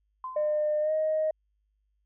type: tone with exponential decay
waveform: sine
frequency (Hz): 1031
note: C6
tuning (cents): -26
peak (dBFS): -31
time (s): 0.24-0.75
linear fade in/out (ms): 2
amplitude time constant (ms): 110
type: tone with pitch glide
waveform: sine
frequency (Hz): 604 to 624.6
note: D5 to D#5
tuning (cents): +48 to +7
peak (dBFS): -23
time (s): 0.36-1.31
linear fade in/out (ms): 5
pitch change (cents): +59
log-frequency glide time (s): 0.81-0.92
effects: tanh soft clip ceiling -19 dBFS + added 51 Hz sine -70 dBFS peak until 2.05 s